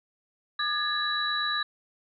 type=tone cluster; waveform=sine; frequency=1207 / 1676 / 1764 / 3927 Hz; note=D6 / G#6 / A6 / B7; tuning=+47 / +15 / +4 / -11 cents; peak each=-31 / -31 / -38 / -29 dBFS; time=0.59-1.63 s; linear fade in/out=5 ms; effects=none